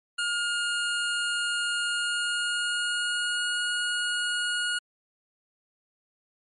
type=tone with pitch glide; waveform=25% pulse; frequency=1422 to 1441.9 Hz; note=F6 to F#6; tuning=+31 to -45 cents; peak=-22 dBFS; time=0.18-4.79 s; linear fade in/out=10 ms; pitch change=+24 cents; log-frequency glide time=1.89-3.61 s; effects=MP3 48 kbps